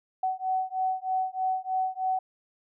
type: beating tone pair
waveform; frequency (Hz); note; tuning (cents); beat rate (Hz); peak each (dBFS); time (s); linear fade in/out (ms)
sine; 750 / 753.2; F#5 / F#5; +23 / +31; 3.2; -29; 0.23-2.19; 5
effects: none